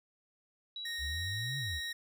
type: tone with pitch glide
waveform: sine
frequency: 3899 to 3872 Hz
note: B7 to B7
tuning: -23 to -35 cents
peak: -39 dBFS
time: 0.76-1.92 s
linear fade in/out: 2 ms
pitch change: -12 cents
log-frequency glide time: 1.41-1.51 s
type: tone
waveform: 45% pulse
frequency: 1856 Hz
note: A#6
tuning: 8 cents flat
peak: -39 dBFS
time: 0.85-1.93 s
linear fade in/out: 5 ms
type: exponential two-way sweep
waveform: sine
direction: up then down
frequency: 64.5 to 142.2 to 64.5 Hz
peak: -37 dBFS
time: 0.98-1.81 s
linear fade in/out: 50 ms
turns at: 1.58 s
effects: none